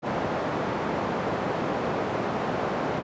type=band-pass noise; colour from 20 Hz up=white; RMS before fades=-28 dBFS; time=0.02-3.03 s; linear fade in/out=50 ms; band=130 to 790 Hz; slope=12 dB/octave; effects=resampled to 16000 Hz